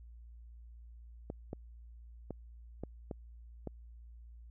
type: clicks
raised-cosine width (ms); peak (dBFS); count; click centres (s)
2; -26; 6; 1.301 / 1.531 / 2.307 / 2.836 / 3.112 / 3.673
effects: added 58 Hz sine -50 dBFS peak until 4.5 s